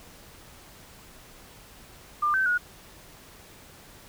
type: tone with pitch steps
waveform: sine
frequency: 1197 / 1542 / 1450 Hz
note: D6 / G6 / F#6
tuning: +33 / -29 / -35 cents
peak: -21 dBFS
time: 2.22-2.58 s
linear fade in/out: 10 ms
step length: 120 ms
effects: pink hiss -50 dBFS RMS until 4.08 s